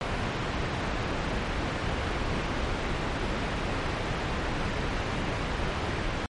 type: low-pass noise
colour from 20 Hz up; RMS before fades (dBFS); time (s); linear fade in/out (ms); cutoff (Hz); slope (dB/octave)
pink; -30; 0.01-6.26; 0; 2700; 12
effects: MP3 48 kbps